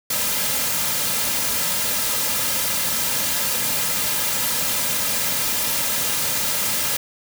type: noise with comb filter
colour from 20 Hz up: white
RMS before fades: -22 dBFS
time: 0.1-6.97 s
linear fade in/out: 5 ms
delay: 2.7 ms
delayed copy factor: -0.55
effects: none